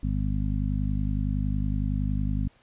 harmonic tone, 50.8 Hz, G#1, 38 cents flat, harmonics 1 / 2 / 3 / 4 / 5, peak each -27 / -30 / -32 / -33 / -34 dBFS, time 0.03-2.48 s, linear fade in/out 5 ms, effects pink hiss -61 dBFS RMS until 2.62 s + resampled to 8000 Hz

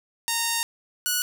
5% pulse tone pair in turn, 924 / 1466.8 Hz, A#5 / F#6, -16 / -15 cents, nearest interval minor sixth, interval 801 cents, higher second, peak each -11 dBFS, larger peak neither, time 0.28-0.63 / 1.06-1.22 s, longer first, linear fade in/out 0 ms, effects none

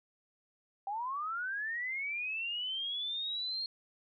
sine linear sweep, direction up, 771 to 4261 Hz, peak -34 dBFS, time 0.87-3.66 s, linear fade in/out 2 ms, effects none

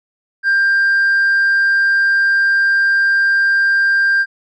sine tone with tanh clipping, 1590 Hz, G6, 24 cents sharp, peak -11 dBFS, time 0.43-4.26 s, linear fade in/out 50 ms, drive 1 dB, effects none

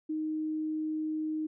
sine tone, 311.1 Hz, D#4, in tune, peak -30 dBFS, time 0.09-1.47 s, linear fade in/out 10 ms, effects none

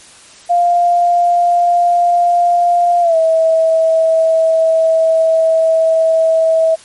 sine tone with pitch glide, 698.5 to 648 Hz, F5 to E5, 0 to -30 cents, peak -8 dBFS, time 0.49-6.76 s, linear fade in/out 20 ms, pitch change -130 cents, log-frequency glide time 3.01-3.16 s, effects white hiss -40 dBFS RMS until 6.84 s + MP3 48 kbps

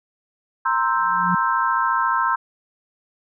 sine chord, C dominant seventh, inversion third, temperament equal, 932.3 / 1046.5 / 1318.5 / 1568 Hz, Bb5 / C6 / E6 / G6, 0 / 0 / 0 / 0 cents, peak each -23 / -21 / -23 / -25 dBFS, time 0.65-2.36 s, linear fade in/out 10 ms
sine tone with exponential growth, 178.2 Hz, F3, 35 cents sharp, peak -18 dBFS, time 0.95-1.35 s, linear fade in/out 5 ms, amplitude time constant 86 ms
effects none

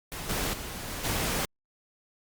pink noise with level steps, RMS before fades -37 / -30 / -38 / -36 / -29 dBFS, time 0.12-1.45 s, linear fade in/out 0 ms, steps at 0.29 / 0.53 / 0.88 / 1.04 s, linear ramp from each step 5 ms, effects Opus 48 kbps

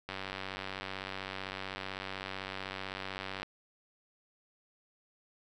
click train, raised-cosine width 0.3 ms, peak -22 dBFS, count 321, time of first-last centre 0.09-3.43 s, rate 95.8 Hz, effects none

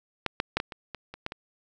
clicks, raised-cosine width 0.3 ms, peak -10 / -9 / -8 / -13 / -22 / -20 / -24 / -15 / -20 dBFS, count 9, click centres 0.263 / 0.401 / 0.57 / 0.601 / 0.722 / 0.947 / 1.14 / 1.264 / 1.321 s, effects none

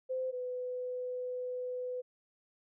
sine tone pair in turn, 516 / 500.4 Hz, C5 / B4, -24 / +23 cents, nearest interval minor second, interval 53 cents, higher first, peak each -32 / -35 dBFS, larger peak first, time 0.09-0.32 / 0.32-2.02 s, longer second, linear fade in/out 20 ms, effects none

